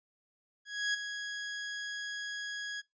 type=tone with ADSR envelope; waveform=sawtooth; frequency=1661.2 Hz; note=G#6; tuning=in tune; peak=-24 dBFS; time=0.65-2.82 s; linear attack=290 ms; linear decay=12 ms; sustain=-9 dB; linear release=26 ms; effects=noise-tail reverb RT60 0.2 s tail -23 dB re dry + resampled to 16000 Hz